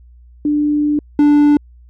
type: tone pair in turn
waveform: sine / triangle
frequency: 295.9 / 293.2 Hz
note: D4 / D4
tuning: +13 / -3 cents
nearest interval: unison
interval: 16 cents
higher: first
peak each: -12 / -5 dBFS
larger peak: second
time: 0.45-0.99 / 1.19-1.57 s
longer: first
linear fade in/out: 2 ms
effects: added 60 Hz sine -40 dBFS peak until 1.89 s